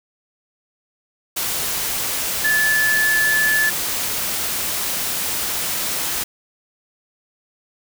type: tone in noise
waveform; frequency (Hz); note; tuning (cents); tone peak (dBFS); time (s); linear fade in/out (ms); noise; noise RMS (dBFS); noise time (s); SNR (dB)
sine; 1732; A6; -28; -15; 2.44-3.7; 10; white; -23; 1.36-6.24; +5
effects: none